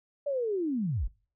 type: linear sweep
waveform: sine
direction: down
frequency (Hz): 587.3 to 30.37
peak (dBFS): -27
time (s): 0.26-1.08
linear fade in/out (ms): 10
effects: noise-tail reverb RT60 0.4 s tail -23 dB re dry